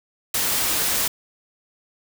white noise, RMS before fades -22 dBFS, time 0.34-1.08 s, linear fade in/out 5 ms, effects none

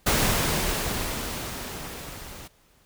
pink noise with level ramp, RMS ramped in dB -21 to -42 dBFS, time 0.06-2.48 s, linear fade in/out 10 ms, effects pink hiss -61 dBFS RMS until 2.85 s

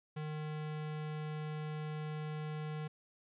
square tone, 153.1 Hz, D#3, 28 cents flat, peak -39 dBFS, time 0.16-2.88 s, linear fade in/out 10 ms, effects resampled to 8000 Hz

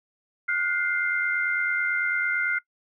sine tone cluster, 1427 / 1516 / 2092 Hz, F6 / F#6 / C7, +37 / +42 / -1 cents, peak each -25 / -32 / -26 dBFS, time 0.48-2.59 s, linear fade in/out 10 ms, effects noise-tail reverb RT60 0.1 s tail -22 dB re dry

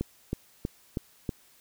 click train, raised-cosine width 3 ms, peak -16 dBFS, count 5, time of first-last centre 0.01-1.292 s, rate 3.12 Hz, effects white hiss -60 dBFS RMS until 1.6 s

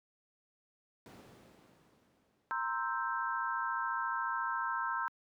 brown noise with exponential decay, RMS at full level -44 dBFS, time 1.06-3.46 s, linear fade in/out 1 ms, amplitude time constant 520 ms
sine chord, C dominant seventh, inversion third, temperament equal, 932.3 / 1046.5 / 1318.5 / 1568 Hz, Bb5 / C6 / E6 / G6, 0 / 0 / 0 / 0 cents, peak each -38 dBFS, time 2.51-5.08 s, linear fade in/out 0 ms
effects high-pass 200 Hz 12 dB/octave

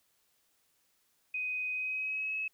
sine tone with pitch glide, 2504 to 2576 Hz, D#7 to E7, +10 to -41 cents, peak -32 dBFS, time 1.34-2.48 s, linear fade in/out 5 ms, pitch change +49 cents, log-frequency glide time 1.72-2.36 s, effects white hiss -73 dBFS RMS until 2.53 s

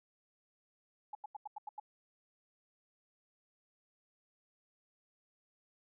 sine tone bursts, 840 Hz, G#5, 19 cents sharp, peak -40 dBFS, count 7, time 1.13-1.799 s, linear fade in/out 5 ms, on 21 ms, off 87 ms, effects none

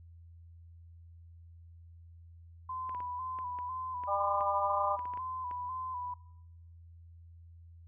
sine tone with vibrato, 1008 Hz, B5, 35 cents sharp, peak -36 dBFS, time 2.69-6.14 s, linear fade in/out 5 ms, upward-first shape square, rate 2 Hz, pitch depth 36 cents each way
clicks, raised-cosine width 0.5 ms, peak -34 dBFS, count 12, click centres 2.894 / 2.948 / 3.004 / 3.388 / 3.588 / 4.037 / 4.408 / 4.992 / 5.055 / 5.137 / 5.174 / 5.512 s
harmonic tone, 200 Hz, G3, 35 cents sharp, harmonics 3 / 4 / 5 / 6, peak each -35 / -35 / -35 / -35 dBFS, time 4.07-4.97 s, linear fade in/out 20 ms
effects noise-tail reverb RT60 0.8 s tail -19 dB re dry + added 84 Hz sine -51 dBFS peak until 7.87 s

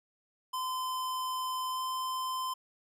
square tone with pitch glide, 1026 to 1031.9 Hz, C6 to C6, -34 to -24 cents, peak -33 dBFS, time 0.53-2.54 s, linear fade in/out 10 ms, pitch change +10 cents, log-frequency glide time 1.69-1.8 s, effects none

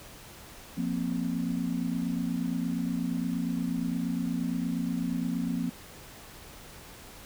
sine chord, F suspended fourth, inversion none, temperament equal, 174.61 / 233.1 / 261.6 Hz, F3 / Bb3 / C4, 0 / 0 / 0 cents, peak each -32 dBFS, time 0.77-5.7 s, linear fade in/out 10 ms, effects pink hiss -48 dBFS RMS until 7.25 s

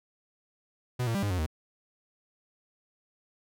45% pulse tone with pitch steps, 124.4 / 114.4 / 198.1 / 101.8 / 90.6 / 78 Hz, B2 / A#2 / G3 / G#2 / F#2 / D#2, +13 / -32 / +18 / -34 / -36 / +5 cents, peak -27 dBFS, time 0.99-1.464 s, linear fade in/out 10 ms, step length 79 ms, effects none

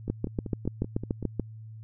two click trains, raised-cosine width 3 ms, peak -21 / -14 dBFS, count 7 / 10, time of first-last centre 0.08-1.227 / 0.1-1.397 s, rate 5.23 / 6.94 Hz, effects added 110 Hz sine -41 dBFS peak until 1.83 s

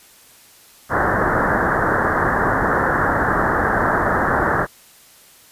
white low-pass noise, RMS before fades -18 dBFS, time 0.89-4.67 s, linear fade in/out 50 ms, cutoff 1800 Hz, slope 96 dB/octave, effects white hiss -48 dBFS RMS until 5.51 s + resampled to 32000 Hz

